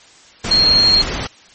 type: tone in noise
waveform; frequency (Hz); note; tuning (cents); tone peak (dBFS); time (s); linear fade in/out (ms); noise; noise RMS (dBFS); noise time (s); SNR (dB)
sine; 4240; C8; +22; -9; 0.51-1.02; 5; pink; -22; 0.44-1.27; +10
effects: white hiss -45 dBFS RMS until 1.54 s + MP3 32 kbps